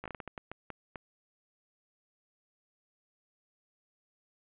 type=slowing click train; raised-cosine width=0.5 ms; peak=-25 dBFS; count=11; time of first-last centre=0.04-0.958 s; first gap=16 ms; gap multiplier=1.36; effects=resampled to 8000 Hz + 10-bit